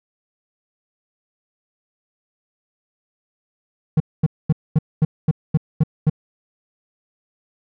triangle tone bursts, 155.56 Hz, D#3, in tune, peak -9 dBFS, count 9, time 3.97-6.098 s, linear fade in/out 5 ms, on 32 ms, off 230 ms, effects none

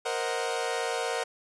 sawtooth chord, C half-diminished seventh, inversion third, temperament equal, 466.2 / 523.3 / 622.3 / 740 Hz, Bb4 / C5 / Eb5 / Gb5, 0 / 0 / 0 / 0 cents, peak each -28 / -31 / -33 / -30 dBFS, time 0.05-1.24 s, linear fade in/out 10 ms, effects resampled to 24000 Hz

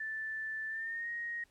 sine tone with pitch glide, 1760 to 1875.5 Hz, A6 to A#6, 0 to +10 cents, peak -36 dBFS, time 0-1.44 s, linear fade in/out 5 ms, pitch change +110 cents, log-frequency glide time 0.68-1.09 s, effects pink hiss -70 dBFS RMS until 1.5 s + low-pass 12000 Hz 12 dB/octave

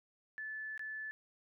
sine tone with dropouts, 1740 Hz, A6, 20 cents flat, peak -40 dBFS, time 0.38-1.11 s, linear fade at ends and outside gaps 0 ms, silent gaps 0.777-0.794 s, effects none

